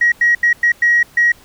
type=tone bursts at uneven times; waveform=sine; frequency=1900 Hz; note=A#6; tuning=33 cents sharp; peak=-8 dBFS; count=6; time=0.01-0.12 / 0.21-0.35 / 0.43-0.53 / 0.63-0.72 / 0.82-1.03 / 1.17-1.32 s; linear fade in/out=5 ms; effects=tanh soft clip ceiling -4 dBFS + pink hiss -46 dBFS RMS until 1.44 s